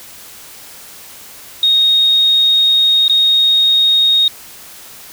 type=tone with dropouts; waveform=sine; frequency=3729 Hz; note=A#7; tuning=in tune; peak=-8 dBFS; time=1.63-4.28 s; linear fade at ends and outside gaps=2 ms; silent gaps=3.081-3.096 s; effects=white hiss -36 dBFS RMS until 5.12 s